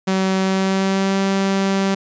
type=tone with pitch glide; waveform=sawtooth; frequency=190 to 194.55 Hz; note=F#3 to G3; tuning=+46 to -13 cents; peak=-12 dBFS; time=0.07-1.95 s; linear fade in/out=10 ms; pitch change=+41 cents; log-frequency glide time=0.39-1.19 s; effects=resampled to 16000 Hz